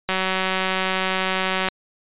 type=click train; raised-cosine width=0.3 ms; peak=-6 dBFS; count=301; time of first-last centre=0.09-1.686 s; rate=188 Hz; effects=resampled to 8000 Hz